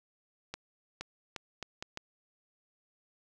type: accelerating click train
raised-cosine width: 0.2 ms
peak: -21 dBFS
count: 6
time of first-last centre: 0.54-1.974 s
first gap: 470 ms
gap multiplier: 0.75
effects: none